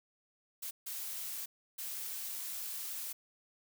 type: noise bursts at uneven times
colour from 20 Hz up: blue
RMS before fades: -41 dBFS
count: 3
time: 0.62-0.71 / 0.86-1.46 / 1.78-3.13 s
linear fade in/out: 10 ms
effects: none

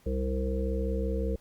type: harmonic tone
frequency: 65.41 Hz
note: C2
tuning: in tune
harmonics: 1 / 3 / 5 / 7 / 8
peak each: -29 / -35 / -39 / -34 / -38 dBFS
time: 0.06-1.36 s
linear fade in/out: 5 ms
effects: pink hiss -63 dBFS RMS until 1.4 s + Opus 48 kbps

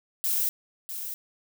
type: noise with echo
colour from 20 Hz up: violet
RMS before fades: -26 dBFS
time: 0.24-0.49 s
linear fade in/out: 0 ms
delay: 650 ms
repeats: 1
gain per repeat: -9 dB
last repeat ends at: 1.14 s
effects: none

